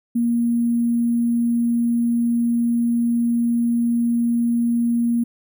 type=tone with sample-and-hold; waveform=sine; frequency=235.6 Hz; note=A#3; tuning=19 cents sharp; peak=-16 dBFS; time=0.15-5.24 s; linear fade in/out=10 ms; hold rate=11025 Hz; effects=none